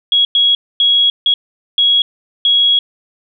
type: tone bursts at uneven times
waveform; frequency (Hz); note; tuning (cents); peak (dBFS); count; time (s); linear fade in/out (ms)
sine; 3322; G#7; 0; -8; 6; 0.12-0.25 / 0.35-0.55 / 0.8-1.1 / 1.26-1.34 / 1.78-2.02 / 2.45-2.79; 2
effects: none

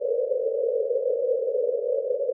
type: band-pass noise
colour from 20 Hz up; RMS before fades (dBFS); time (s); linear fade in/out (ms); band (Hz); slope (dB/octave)
pink; -25; 0-2.33; 20; 460 to 550; 96
effects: none

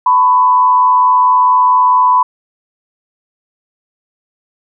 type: tone with frequency modulation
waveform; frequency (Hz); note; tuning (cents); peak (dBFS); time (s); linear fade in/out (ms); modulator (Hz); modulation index
sine; 1000; B5; +21; -6; 0.06-2.23; 5; 95.5; 0.55
effects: none

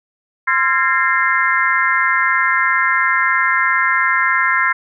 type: tone cluster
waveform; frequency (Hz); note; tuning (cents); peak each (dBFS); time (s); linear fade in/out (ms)
sine; 1041 / 1366 / 1643 / 1820 / 2098; C6 / F6 / G#6 / A#6 / C7; -9 / -39 / -19 / -42 / +4; -19; 0.47-4.73; 10
effects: none

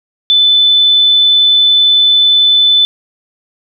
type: tone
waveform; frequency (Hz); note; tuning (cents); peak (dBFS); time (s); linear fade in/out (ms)
sine; 3509; A7; -5; -5; 0.3-2.85; 0
effects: none

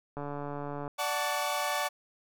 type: click train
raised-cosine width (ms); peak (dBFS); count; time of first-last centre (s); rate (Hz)
1; -24; 103; 0.17-0.878; 144
type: chord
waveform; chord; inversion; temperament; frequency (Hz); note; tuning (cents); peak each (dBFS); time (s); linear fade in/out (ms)
sawtooth; D major seventh; none; equal with one note detuned; 587.3 / 740 / 880 / 1135.3; D5 / F#5 / A5 / C#6; 0 / 0 / 0 / +41; -31; 0.98-1.89; 20
effects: none

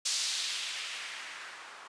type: noise with low-pass filter sweep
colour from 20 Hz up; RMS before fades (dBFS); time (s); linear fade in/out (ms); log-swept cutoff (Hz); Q
violet; -37; 0.05-1.88; 10; 5300 to 1100; 1.4
effects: resampled to 22050 Hz

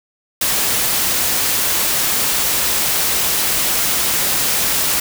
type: noise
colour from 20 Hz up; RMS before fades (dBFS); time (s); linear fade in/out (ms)
white; -17; 0.41-5; 5
effects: none

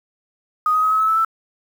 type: tone with pitch steps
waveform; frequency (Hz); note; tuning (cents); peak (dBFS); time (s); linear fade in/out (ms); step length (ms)
sine; 1244.5 / 1257.5 / 1270.6 / 1283.9 / 1297.3 / 1310.9 / 1324.6; D#6 / D#6 / D#6 / E6 / E6 / E6 / E6; 0 / +18 / +36 / -46 / -28 / -10 / +8; -14; 0.66-1.248; 2; 84
effects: 7-bit

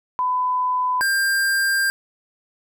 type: tone pair in turn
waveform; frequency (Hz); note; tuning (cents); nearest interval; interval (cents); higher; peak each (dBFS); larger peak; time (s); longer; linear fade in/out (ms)
sine / square; 1003 / 1592.2; B5 / G6; +26 / +27; minor sixth; 801; second; -18; neither; 0.19-1.01 / 1.01-1.9; second; 0
effects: none

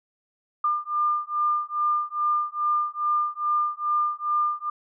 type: beating tone pair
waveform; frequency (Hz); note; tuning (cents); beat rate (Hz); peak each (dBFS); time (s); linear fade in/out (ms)
sine; 1200 / 1202.4; D6 / D6; +37 / +40; 2.4; -25; 0.64-4.7; 5
effects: none

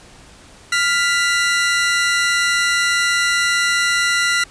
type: tone pair together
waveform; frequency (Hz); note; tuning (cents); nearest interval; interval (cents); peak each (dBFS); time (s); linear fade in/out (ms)
sawtooth; 1397.6 / 1981; F6 / B6; +1 / +5; tritone; 604; -14; 0.72-4.44; 5
effects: pink hiss -44 dBFS RMS until 4.5 s + resampled to 22050 Hz

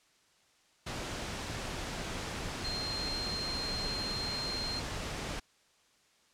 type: tone in noise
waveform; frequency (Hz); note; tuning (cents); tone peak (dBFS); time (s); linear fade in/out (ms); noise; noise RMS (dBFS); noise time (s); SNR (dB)
sine; 4186; C8; 0; -35; 2.64-4.8; 10; pink; -38; 0.86-5.4; 0
effects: white hiss -67 dBFS RMS until 6.33 s + low-pass 7000 Hz 12 dB/octave

